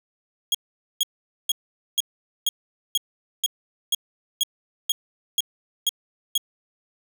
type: tone bursts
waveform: sawtooth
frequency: 3296 Hz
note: G#7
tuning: 14 cents flat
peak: -15 dBFS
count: 13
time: 0.52-6.378 s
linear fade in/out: 2 ms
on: 26 ms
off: 460 ms
effects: none